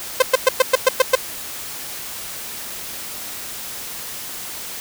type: tone bursts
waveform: sawtooth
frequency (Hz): 518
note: C5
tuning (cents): -17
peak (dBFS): -5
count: 8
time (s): 0.2-1.154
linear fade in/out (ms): 5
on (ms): 23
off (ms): 110
effects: white hiss -31 dBFS RMS until 4.8 s